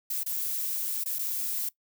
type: noise with dropouts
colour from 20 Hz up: violet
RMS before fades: -31 dBFS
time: 0.1-1.69 s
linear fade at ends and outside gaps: 5 ms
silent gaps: 0.234-0.261 / 1.038-1.058 / 1.186-1.191 s
effects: noise-tail reverb RT60 0.1 s tail -20 dB re dry

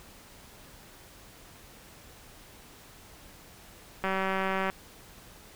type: click train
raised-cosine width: 0.5 ms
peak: -15 dBFS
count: 127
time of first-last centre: 4.04-4.7 s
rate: 191 Hz
effects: pink hiss -52 dBFS RMS until 5.55 s

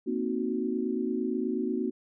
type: chord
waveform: sine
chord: C half-diminished seventh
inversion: third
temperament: equal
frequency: 233.1 / 261.6 / 311.1 / 370 Hz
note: Bb3 / C4 / Eb4 / Gb4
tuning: 0 / 0 / 0 / 0 cents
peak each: -32 / -32 / -35 / -32 dBFS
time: 0.06-1.91 s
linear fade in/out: 20 ms
effects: none

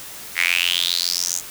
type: tone with high-pass filter sweep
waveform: sawtooth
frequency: 87.31 Hz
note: F2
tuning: in tune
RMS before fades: -21 dBFS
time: 0.35-1.42 s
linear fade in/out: 50 ms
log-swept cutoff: 2000 to 7000 Hz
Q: 6.3
effects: white hiss -36 dBFS RMS until 1.5 s

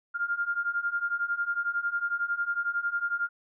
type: beating tone pair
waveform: sine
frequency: 1396.9 / 1407.9 Hz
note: F6 / F6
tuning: 0 / +14 cents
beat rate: 11 Hz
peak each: -31 / -29 dBFS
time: 0.14-3.29 s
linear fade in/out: 20 ms
effects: none

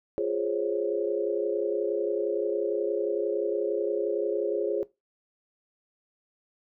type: chord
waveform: sine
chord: Db major seventh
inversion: first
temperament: equal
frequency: 349.2 / 415.3 / 523.3 / 554.4 Hz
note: F4 / Ab4 / C5 / Db5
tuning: 0 / 0 / 0 / 0 cents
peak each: -31 / -28 / -34 / -32 dBFS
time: 0.18-4.83 s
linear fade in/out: 0 ms
effects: noise-tail reverb RT60 0.2 s tail -18 dB re dry

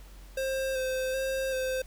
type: tone with vibrato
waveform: square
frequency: 525 Hz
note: C5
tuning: 6 cents sharp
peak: -29 dBFS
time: 0.37-1.82 s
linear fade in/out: 5 ms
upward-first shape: square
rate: 1.3 Hz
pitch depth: 19 cents each way
effects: added 46 Hz sine -46 dBFS peak until 1.86 s + pink hiss -56 dBFS RMS until 1.86 s

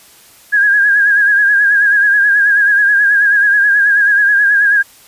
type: tone with vibrato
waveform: sine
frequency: 1640 Hz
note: G#6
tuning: 22 cents flat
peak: -7 dBFS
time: 0.52-4.83 s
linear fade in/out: 20 ms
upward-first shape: sine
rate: 9.3 Hz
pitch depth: 56 cents each way
effects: white hiss -43 dBFS RMS until 5.07 s + resampled to 32000 Hz

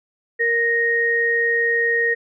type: tone pair together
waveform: sine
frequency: 466.2 / 1864.8 Hz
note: A#4 / A#6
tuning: 0 / 0 cents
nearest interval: 2 octaves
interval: 2400 cents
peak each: -22 / -17 dBFS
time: 0.39-2.15 s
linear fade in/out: 20 ms
effects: none

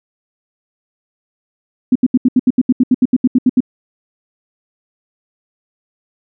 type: tone bursts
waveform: sine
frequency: 252 Hz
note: B3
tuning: 35 cents sharp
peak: -6 dBFS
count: 16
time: 1.92-3.605 s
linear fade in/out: 5 ms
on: 35 ms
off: 75 ms
effects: none

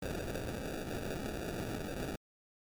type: noise with sample-and-hold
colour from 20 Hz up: blue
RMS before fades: -39 dBFS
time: 0.02-2.16 s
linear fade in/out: 5 ms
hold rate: 1050 Hz
effects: MP3 96 kbps

